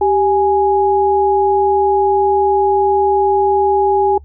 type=tone pair together; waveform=sine; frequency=392 / 830.6 Hz; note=G4 / G#5; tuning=0 / 0 cents; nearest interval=octave + minor second; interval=1300 cents; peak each=-13 dBFS; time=0.01-4.18 s; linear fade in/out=5 ms; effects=noise-tail reverb RT60 0.1 s tail -24 dB re dry + added 71 Hz sine -35 dBFS peak until 4.24 s